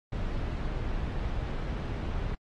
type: noise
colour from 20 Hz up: brown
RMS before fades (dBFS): -32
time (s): 0.12-2.35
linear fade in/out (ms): 5
effects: low-pass 4000 Hz 12 dB/octave + AAC 32 kbps